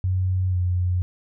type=tone with pitch glide; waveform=sine; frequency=92.7 to 90.06 Hz; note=F#2 to F#2; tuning=+4 to -46 cents; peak=-19 dBFS; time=0.04-1.02 s; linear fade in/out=0 ms; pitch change=-50 cents; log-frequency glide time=0.49-0.57 s; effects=none